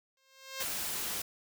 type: tone with exponential growth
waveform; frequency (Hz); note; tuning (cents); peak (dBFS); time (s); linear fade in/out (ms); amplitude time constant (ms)
5% pulse; 532; C5; +29; -23; 0.17-0.63; 2; 100
type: noise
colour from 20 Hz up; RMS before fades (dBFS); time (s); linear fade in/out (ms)
white; -36; 0.6-1.22; 5
effects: none